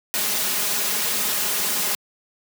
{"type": "noise with comb filter", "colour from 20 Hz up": "white", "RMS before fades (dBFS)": -23, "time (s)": [0.14, 1.95], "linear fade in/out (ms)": 0, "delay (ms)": 4.8, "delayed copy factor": 0.6, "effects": ["high-pass 150 Hz 12 dB/octave"]}